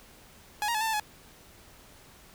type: tone with pitch steps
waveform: sawtooth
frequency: 838 / 938 / 858 / 894 / 884 / 845 Hz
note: G#5 / A#5 / A5 / A5 / A5 / G#5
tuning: +15 / +11 / -44 / +27 / +8 / +30 cents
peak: -23 dBFS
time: 0.62-0.998 s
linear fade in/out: 0 ms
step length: 63 ms
effects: pink hiss -54 dBFS RMS until 2.34 s